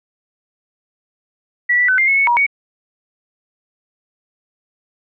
sine tone with pitch steps, 1948 / 1966 / 1513 / 2106 / 2191 / 2211 / 956 / 2238 Hz, B6 / B6 / F#6 / C7 / C#7 / C#7 / A#5 / C#7, -24 / -8 / +38 / +11 / -21 / -5 / +43 / +16 cents, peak -11 dBFS, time 1.69-2.466 s, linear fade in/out 10 ms, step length 97 ms, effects none

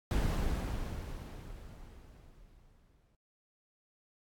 brown noise with exponential decay, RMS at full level -28 dBFS, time 0.11-3.15 s, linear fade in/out 1 ms, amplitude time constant 660 ms, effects AAC 64 kbps

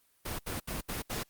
pink noise bursts, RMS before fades -36 dBFS, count 5, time 0.25-1.234 s, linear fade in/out 10 ms, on 140 ms, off 71 ms, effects white hiss -69 dBFS RMS until 1.29 s + Opus 32 kbps

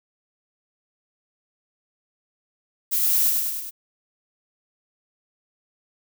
violet noise with echo, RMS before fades -22 dBFS, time 2.91-3.31 s, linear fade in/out 20 ms, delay 100 ms, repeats 4, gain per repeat -3 dB, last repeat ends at 3.71 s, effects none

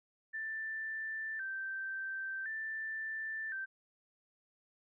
sine tone with vibrato, 1662 Hz, G#6, 1 cent sharp, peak -37 dBFS, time 0.33-3.66 s, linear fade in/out 20 ms, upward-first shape square, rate 0.47 Hz, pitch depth 110 cents each way, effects none

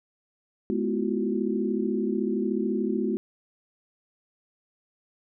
sine tone cluster, 212.2 / 248.5 / 319.3 / 340.2 / 373.8 Hz, G#3 / B3 / D#4 / F4 / F#4, +38 / +11 / +45 / -45 / +18 cents, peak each -28 / -30 / -37 / -31 / -30 dBFS, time 0.7-3.17 s, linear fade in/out 0 ms, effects none

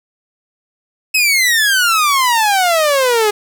sawtooth exponential sweep, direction down, 2600 to 410 Hz, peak -7 dBFS, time 1.14-3.31 s, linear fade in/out 10 ms, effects none

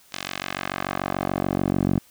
10% pulse tone with band-pass filter sweep, 46.87 Hz, F#1, 23 cents sharp, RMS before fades -26 dBFS, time 0.12-1.99 s, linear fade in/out 10 ms, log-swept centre 4200 to 220 Hz, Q 0.83, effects white hiss -55 dBFS RMS until 2.1 s

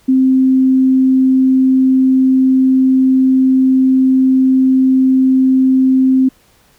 sine tone, 261.6 Hz, C4, in tune, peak -7 dBFS, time 0.08-6.29 s, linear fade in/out 10 ms, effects pink hiss -51 dBFS RMS until 6.78 s

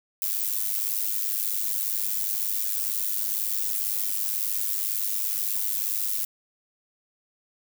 violet noise with amplitude modulation, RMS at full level -24 dBFS, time 0.22-6.25 s, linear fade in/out 2 ms, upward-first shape sine, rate 102 Hz, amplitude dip 75%, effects none

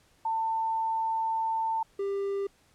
sine / triangle tone pair in turn, 895 / 396.7 Hz, A5 / G4, +29 / +21 cents, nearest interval octave + major second, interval 1408 cents, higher first, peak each -26 dBFS, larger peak neither, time 0.25-1.83 / 1.99-2.47 s, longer first, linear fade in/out 5 ms, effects pink hiss -64 dBFS RMS until 2.74 s + low-pass 11000 Hz 12 dB/octave

